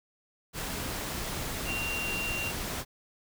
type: tone in noise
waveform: sine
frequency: 2764 Hz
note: F7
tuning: 19 cents flat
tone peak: -32 dBFS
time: 1.65-2.53 s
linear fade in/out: 50 ms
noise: pink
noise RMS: -35 dBFS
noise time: 0.53-2.85 s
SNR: 0 dB
effects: none